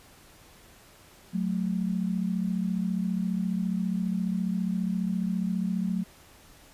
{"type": "tone pair together", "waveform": "sine", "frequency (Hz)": [183.4, 218.1], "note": ["F#3", "A3"], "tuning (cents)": [-15, -15], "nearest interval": "minor third", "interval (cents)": 300, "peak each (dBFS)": [-27, -30], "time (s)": [1.33, 6.04], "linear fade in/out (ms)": 20, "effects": ["pink hiss -54 dBFS RMS until 6.73 s", "resampled to 32000 Hz"]}